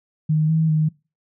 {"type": "tone with pitch steps", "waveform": "sine", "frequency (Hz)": [155, 159.9, 155.4], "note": ["D#3", "D#3", "D#3"], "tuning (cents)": [-6, 48, -2], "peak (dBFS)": -15, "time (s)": [0.29, 0.89], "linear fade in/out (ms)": 10, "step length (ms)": 200, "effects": ["noise-tail reverb RT60 0.3 s tail -24 dB re dry"]}